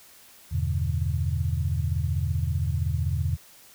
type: chord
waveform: sine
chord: E minor seventh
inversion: none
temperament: equal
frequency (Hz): 82.41 / 98 / 123.47 / 146.83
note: E2 / G2 / B2 / D3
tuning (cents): 0 / 0 / 0 / 0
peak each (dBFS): -26 / -30 / -30 / -31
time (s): 0.51-3.37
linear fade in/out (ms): 20
effects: white hiss -52 dBFS RMS until 3.74 s